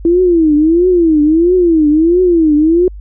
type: tone with vibrato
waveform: sine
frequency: 330 Hz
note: E4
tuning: 2 cents sharp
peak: -6 dBFS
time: 0.05-2.88 s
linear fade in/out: 2 ms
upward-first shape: triangle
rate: 1.5 Hz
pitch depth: 210 cents each way
effects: added 50 Hz sine -26 dBFS peak until 3 s